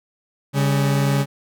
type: tone pair together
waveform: 40% pulse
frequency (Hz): 139.77 / 201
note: C#3 / G3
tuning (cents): +15 / +44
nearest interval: tritone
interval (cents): 629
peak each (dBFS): -16 / -24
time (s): 0.53-1.26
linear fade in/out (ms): 50
effects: none